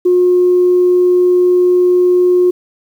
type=tone; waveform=sine; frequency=359.6 Hz; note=F#4; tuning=49 cents flat; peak=-6 dBFS; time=0.05-2.51 s; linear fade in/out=10 ms; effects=tanh soft clip ceiling -2 dBFS + 7-bit